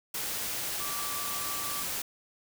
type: tone in noise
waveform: sine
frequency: 1162 Hz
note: D6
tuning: 19 cents flat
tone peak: -39 dBFS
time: 0.8-1.83 s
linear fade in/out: 5 ms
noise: white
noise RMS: -34 dBFS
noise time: 0.14-2.02 s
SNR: -8 dB
effects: none